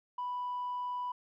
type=tone with tanh clipping; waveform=triangle; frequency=987.8 Hz; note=B5; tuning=in tune; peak=-34 dBFS; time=0.18-1.12 s; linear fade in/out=5 ms; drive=5 dB; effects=none